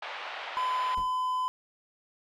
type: band-pass noise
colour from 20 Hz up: pink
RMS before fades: -39 dBFS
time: 0.02-0.95 s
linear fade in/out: 5 ms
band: 650 to 3400 Hz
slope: 24 dB/octave
type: tone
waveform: triangle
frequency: 1013 Hz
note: B5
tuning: 44 cents sharp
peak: -25 dBFS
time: 0.57-1.48 s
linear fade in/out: 0 ms
type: noise with exponential decay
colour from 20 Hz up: brown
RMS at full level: -34 dBFS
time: 0.97-1.14 s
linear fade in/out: 5 ms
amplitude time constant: 36 ms
effects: none